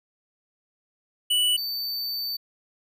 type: tone pair in turn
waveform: square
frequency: 2960 / 4562 Hz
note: F#7 / C#8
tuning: 0 / +49 cents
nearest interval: perfect fifth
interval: 749 cents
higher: second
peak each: -20 / -28 dBFS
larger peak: first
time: 1.3-1.57 / 1.57-2.37 s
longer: second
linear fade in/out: 10 ms
effects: none